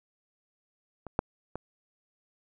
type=clicks; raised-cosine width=1 ms; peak=-26 / -10 / -21 dBFS; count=3; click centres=1.067 / 1.191 / 1.556 s; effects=none